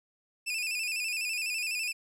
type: tone with vibrato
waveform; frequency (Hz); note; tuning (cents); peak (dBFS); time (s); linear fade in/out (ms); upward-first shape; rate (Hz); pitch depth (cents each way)
sawtooth; 2554; D#7; +45; -27; 0.46-1.93; 20; square; 12; 65
effects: low-pass 12000 Hz 12 dB/octave